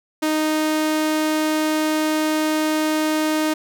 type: tone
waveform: sawtooth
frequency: 310 Hz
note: D#4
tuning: 6 cents flat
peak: -14 dBFS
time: 0.22-3.54 s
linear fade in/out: 10 ms
effects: none